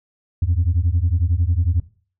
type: beating tone pair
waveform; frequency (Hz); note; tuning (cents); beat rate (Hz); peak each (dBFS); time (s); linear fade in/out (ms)
sine; 80.9 / 91.9; E2 / F#2; -32 / -11; 11; -17; 0.42-1.8; 5
effects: noise-tail reverb RT60 0.4 s tail -18 dB re dry + tanh soft clip ceiling -11 dBFS